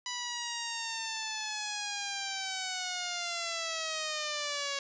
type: linear sweep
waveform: 5% pulse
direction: down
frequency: 987.8 to 554.4 Hz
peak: -21 dBFS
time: 0.06-4.79 s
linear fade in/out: 2 ms
effects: resampled to 16000 Hz + 10-bit